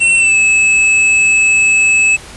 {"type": "tone with pitch glide", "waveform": "square", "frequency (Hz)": [2706, 2600], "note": ["E7", "E7"], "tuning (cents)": [45, -24], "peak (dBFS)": -8, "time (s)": [0, 2.17], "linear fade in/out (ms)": 20, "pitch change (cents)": -69, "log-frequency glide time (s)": [0.17, 0.37], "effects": ["pink hiss -33 dBFS RMS until 2.36 s", "resampled to 24000 Hz"]}